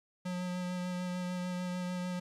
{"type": "tone with vibrato", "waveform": "square", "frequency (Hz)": 180.3, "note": "F#3", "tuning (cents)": -45, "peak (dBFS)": -35, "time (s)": [0.25, 2.2], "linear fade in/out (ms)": 10, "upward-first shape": "sine", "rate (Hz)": 6.7, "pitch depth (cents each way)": 14, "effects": ["low-pass 9000 Hz 12 dB/octave", "12-bit"]}